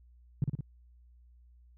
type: tone with echo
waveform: sine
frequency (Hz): 138.59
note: C#3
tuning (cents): 0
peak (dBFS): -23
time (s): 0.42-0.44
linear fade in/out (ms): 2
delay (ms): 56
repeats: 3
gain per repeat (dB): -3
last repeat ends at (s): 0.608
effects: added 60 Hz sine -56 dBFS peak until 1.77 s